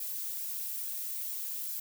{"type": "noise with flanger", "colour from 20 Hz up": "violet", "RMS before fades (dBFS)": -37, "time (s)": [0, 1.8], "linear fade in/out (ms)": 5, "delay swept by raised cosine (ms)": [1.2, 3.3], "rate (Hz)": 2.3, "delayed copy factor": 0.5, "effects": []}